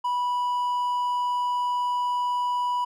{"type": "tone", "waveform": "triangle", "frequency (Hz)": 982, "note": "B5", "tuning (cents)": -10, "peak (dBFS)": -21, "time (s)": [0.04, 2.85], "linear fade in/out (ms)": 10, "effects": []}